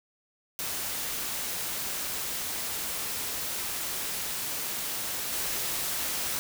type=noise with level steps; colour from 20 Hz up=white; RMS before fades=-33 / -31 dBFS; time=0.59-6.39 s; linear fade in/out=0 ms; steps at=5.32 s; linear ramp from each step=10 ms; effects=none